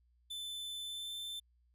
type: tone with pitch glide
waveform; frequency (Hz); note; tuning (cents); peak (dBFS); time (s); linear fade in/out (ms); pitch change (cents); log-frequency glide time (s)
45% pulse; 3520 to 3544; A7 to A7; 0 to +12; -40; 0.3-1.4; 10; +12; 0.84-1.13
effects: added 60 Hz sine -68 dBFS peak until 1.74 s + resampled to 32000 Hz